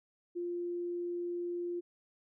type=tone; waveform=sine; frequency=349.2 Hz; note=F4; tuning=in tune; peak=-34 dBFS; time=0.35-1.81 s; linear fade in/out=20 ms; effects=none